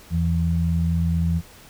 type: tone pair together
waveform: sine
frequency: 82.93 / 167.2 Hz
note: E2 / E3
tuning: +11 / +25 cents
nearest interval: octave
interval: 1214 cents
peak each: -21 dBFS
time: 0.1-1.42 s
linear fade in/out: 50 ms
effects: pink hiss -47 dBFS RMS until 1.69 s